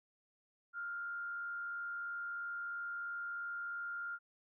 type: tone with frequency modulation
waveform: sine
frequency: 1400 Hz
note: F6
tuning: 4 cents sharp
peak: -39 dBFS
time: 0.73-4.19 s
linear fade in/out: 50 ms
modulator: 77 Hz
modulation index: 0.36
effects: none